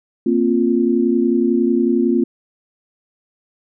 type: chord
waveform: sine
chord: Bb suspended second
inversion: none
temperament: equal with one note detuned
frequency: 233.1 / 264.1 / 349.2 Hz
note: Bb3 / C4 / F4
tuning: 0 / +16 / 0 cents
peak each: -17 / -18 / -17 dBFS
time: 0.26-2.24 s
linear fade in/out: 5 ms
effects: none